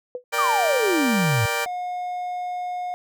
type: tone with exponential decay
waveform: sine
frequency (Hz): 496.4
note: B4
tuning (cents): +9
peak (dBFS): -23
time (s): 0.15-0.24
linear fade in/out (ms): 1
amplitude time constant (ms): 19
type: chord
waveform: 15% pulse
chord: G minor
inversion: first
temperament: just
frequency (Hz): 470.4 / 588 / 784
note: Bb4 / D5 / G5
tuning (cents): +16 / +2 / 0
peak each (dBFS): -21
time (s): 0.32-1.66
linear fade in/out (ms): 20
type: exponential sweep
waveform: sine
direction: down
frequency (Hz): 1244.5 to 102.8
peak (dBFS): -19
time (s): 0.38-1.46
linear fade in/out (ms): 5
type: tone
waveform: triangle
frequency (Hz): 720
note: F#5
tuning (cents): -47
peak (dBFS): -24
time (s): 1.66-2.94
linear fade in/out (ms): 0
effects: none